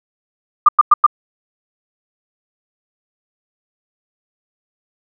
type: tone bursts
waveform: sine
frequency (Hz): 1200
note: D6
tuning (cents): +37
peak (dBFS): -3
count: 4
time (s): 0.66-1.065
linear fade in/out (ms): 5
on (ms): 27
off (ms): 99
effects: none